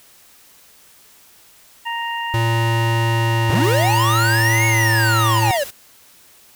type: harmonic tone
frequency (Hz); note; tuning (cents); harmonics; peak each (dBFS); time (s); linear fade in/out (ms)
932.3; A#5; 0; 1 / 2 / 3; -24 / -27 / -29; 1.85-5.58; 20
type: tone with pitch glide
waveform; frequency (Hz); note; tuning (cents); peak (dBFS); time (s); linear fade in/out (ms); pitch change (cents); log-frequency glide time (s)
square; 114.7 to 111.95; A#2 to A2; -28 to +30; -17; 2.34-5.51; 0; -42; 3.13-4.97
type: linear two-way sweep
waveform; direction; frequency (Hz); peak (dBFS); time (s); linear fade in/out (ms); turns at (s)
square; up then down; 65.41 to 2217 to 536; -18; 3.49-5.64; 10; 4.66
type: noise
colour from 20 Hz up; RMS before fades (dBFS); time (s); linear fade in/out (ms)
white; -34; 3.63-5.71; 10
effects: white hiss -49 dBFS RMS until 6.55 s